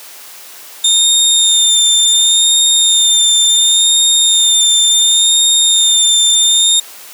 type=tone with vibrato; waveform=25% pulse; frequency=3632 Hz; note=A#7; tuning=46 cents flat; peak=-3 dBFS; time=0.84-6.8 s; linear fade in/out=5 ms; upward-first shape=sine; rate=0.7 Hz; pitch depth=23 cents each way; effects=white hiss -34 dBFS RMS until 7.13 s + high-pass 400 Hz 12 dB/octave